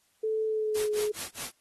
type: tone with pitch glide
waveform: sine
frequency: 437.6 to 422.2 Hz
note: A4 to G#4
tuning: -9 to +29 cents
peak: -26 dBFS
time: 0.23-1.12 s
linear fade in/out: 10 ms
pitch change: -62 cents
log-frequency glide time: 0.46-0.92 s
type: noise with tremolo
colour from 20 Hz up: white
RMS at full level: -35 dBFS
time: 0.75-1.51 s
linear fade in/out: 5 ms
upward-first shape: sine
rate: 4.8 Hz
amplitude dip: 100%
effects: white hiss -69 dBFS RMS until 1.6 s + AAC 32 kbps